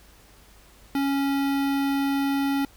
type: tone with notch filter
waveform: square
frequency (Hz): 277.2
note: C#4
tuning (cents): 0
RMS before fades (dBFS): -24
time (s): 0.95-2.65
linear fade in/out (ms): 2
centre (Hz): 7300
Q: 0.96
effects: added 50 Hz sine -54 dBFS peak until 2.76 s + pink hiss -54 dBFS RMS until 2.76 s